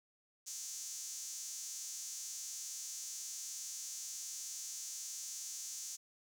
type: tone with high-pass filter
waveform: sawtooth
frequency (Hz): 261.1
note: C4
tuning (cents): -3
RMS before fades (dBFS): -45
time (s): 0.46-5.97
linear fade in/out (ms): 20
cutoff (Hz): 6400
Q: 4.1
effects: none